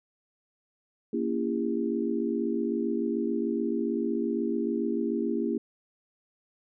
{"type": "chord", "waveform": "sine", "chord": "A# diminished seventh", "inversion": "none", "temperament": "just", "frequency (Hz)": [233.1, 279.7, 335.6, 402.8], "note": ["A#3", "C#4", "E4", "G4"], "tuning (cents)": [0, 16, 31, 47], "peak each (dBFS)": [-30, -33, -31, -32], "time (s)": [1.13, 5.58], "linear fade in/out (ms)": 5, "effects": []}